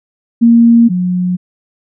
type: tone pair in turn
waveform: sine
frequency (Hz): 233.1 / 180.39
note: A#3 / F#3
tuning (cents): 0 / -44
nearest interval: major third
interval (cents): 444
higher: first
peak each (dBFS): -3 / -11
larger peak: first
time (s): 0.41-0.89 / 0.89-1.37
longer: neither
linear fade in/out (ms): 20
effects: none